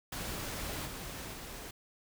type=noise with level steps; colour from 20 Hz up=pink; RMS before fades=-39 / -43 / -45 dBFS; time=0.12-1.71 s; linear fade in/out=5 ms; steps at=0.85 / 1.32 s; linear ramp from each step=20 ms; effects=none